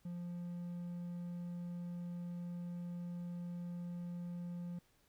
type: tone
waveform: triangle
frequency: 174.61 Hz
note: F3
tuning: in tune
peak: -39 dBFS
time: 0.05-4.79 s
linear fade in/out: 5 ms
effects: pink hiss -73 dBFS RMS until 5.08 s